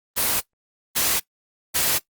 white noise bursts, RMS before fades -21 dBFS, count 3, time 0.16-1.99 s, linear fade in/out 20 ms, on 250 ms, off 540 ms, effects noise-tail reverb RT60 0.1 s tail -19 dB re dry + Opus 24 kbps

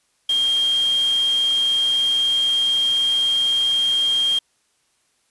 sine tone in noise, 3212 Hz, G7, 41 cents sharp, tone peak -16 dBFS, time 0.29-4.39 s, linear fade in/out 5 ms, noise white, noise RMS -34 dBFS, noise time 0.29-4.39 s, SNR +15 dB, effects white hiss -65 dBFS RMS until 5.3 s + resampled to 24000 Hz

